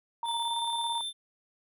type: tone with tremolo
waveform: sine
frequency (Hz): 932.3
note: A#5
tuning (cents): 0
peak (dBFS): -29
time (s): 0.23-1.01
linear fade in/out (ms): 2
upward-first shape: square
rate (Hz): 18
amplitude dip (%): 40
type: tone with pitch glide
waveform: square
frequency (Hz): 3520 to 3557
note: A7 to A7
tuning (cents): 0 to +18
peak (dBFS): -33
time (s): 0.24-1.13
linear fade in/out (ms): 50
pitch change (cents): +18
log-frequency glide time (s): 0.37-0.59
effects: none